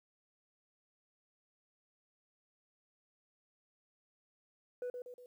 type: tone with echo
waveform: sine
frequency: 493.9 Hz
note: B4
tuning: in tune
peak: -34 dBFS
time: 4.82-4.9 s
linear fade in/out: 2 ms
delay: 120 ms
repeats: 3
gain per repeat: -6 dB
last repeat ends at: 5.26 s
effects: tanh soft clip ceiling -36 dBFS + 12-bit

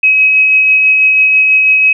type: tone with tremolo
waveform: sine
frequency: 2549 Hz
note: D#7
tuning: 41 cents sharp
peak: -4 dBFS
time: 0.03-1.93 s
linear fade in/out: 5 ms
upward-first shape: sine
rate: 6.1 Hz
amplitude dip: 25%
effects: none

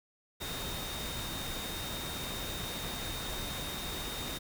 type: tone in noise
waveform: sine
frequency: 3694 Hz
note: A#7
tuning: 16 cents flat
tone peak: -42 dBFS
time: 0.4-4.39 s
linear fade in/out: 20 ms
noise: pink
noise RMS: -39 dBFS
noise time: 0.4-4.39 s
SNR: -6 dB
effects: none

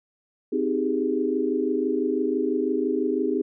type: chord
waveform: sine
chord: Ab major seventh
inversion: first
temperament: just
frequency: 259.6 / 311.5 / 389.3 / 415.3 Hz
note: C4 / Eb4 / G4 / Ab4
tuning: -13 / +2 / -12 / 0 cents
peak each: -27 dBFS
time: 0.52-3.42 s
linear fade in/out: 10 ms
effects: none

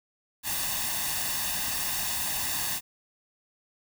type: noise with comb filter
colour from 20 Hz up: white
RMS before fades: -30 dBFS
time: 0.43-2.81 s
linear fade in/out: 50 ms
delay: 1.1 ms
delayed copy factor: +0.7
effects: none

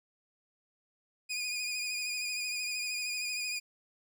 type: tone with vibrato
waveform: 20% pulse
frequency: 2458 Hz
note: D#7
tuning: 22 cents flat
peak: -28 dBFS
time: 1.29-3.6 s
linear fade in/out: 20 ms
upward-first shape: sine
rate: 13 Hz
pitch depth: 37 cents each way
effects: none

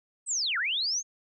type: linear two-way sweep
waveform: sine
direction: down then up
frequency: 8372 to 1318 to 6590 Hz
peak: -26 dBFS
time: 0.26-1.03 s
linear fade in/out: 50 ms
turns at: 0.58 s
effects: none

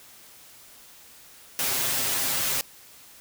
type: noise with comb filter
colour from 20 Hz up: white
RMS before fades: -26 dBFS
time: 1.59-2.61 s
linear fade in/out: 0 ms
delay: 7.5 ms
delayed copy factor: +1
effects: white hiss -50 dBFS RMS until 3.2 s

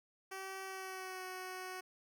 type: tone with pitch glide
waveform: 10% pulse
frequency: 383.4 to 370.6 Hz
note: G4 to F#4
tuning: -38 to +3 cents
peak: -35 dBFS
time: 0.31-1.81 s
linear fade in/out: 10 ms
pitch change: -59 cents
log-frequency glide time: 0.64-1.24 s
effects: none

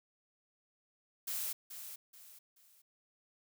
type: noise with echo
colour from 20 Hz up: blue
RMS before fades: -38 dBFS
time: 1.27-1.53 s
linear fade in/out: 10 ms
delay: 430 ms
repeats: 3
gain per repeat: -9 dB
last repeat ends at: 2.82 s
effects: none

